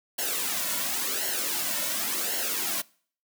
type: noise with flanger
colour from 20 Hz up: white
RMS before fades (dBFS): -29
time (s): 0.18-2.82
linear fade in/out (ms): 10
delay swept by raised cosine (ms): 0.82 to 2.52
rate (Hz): 0.92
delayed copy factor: -0.7
effects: noise-tail reverb RT60 0.5 s tail -24 dB re dry + high-pass 200 Hz 12 dB/octave